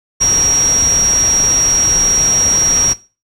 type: tone in noise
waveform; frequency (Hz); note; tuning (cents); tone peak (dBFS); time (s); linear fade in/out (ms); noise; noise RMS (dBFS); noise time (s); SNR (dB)
sine; 5660; F8; +22; -9; 0.2-2.94; 20; pink; -22; 0.2-2.94; +10
effects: noise-tail reverb RT60 0.3 s tail -17 dB re dry + low-pass 11000 Hz 12 dB/octave